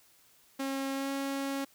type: tone with pitch glide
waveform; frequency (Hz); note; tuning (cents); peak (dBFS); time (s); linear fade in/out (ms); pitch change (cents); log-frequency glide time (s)
sawtooth; 271.2 to 274.7; C#4 to C#4; -38 to -16; -28; 0.59-1.65; 10; +22; 0.93-1.1
effects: white hiss -63 dBFS RMS until 1.74 s